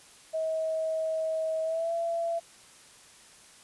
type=tone with pitch glide; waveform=sine; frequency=639 to 673.1 Hz; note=D#5 to E5; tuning=+46 to +36 cents; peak=-27 dBFS; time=0.33-2.4 s; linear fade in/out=20 ms; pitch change=+90 cents; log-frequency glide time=1.63-1.93 s; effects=white hiss -54 dBFS RMS until 3.63 s + resampled to 24000 Hz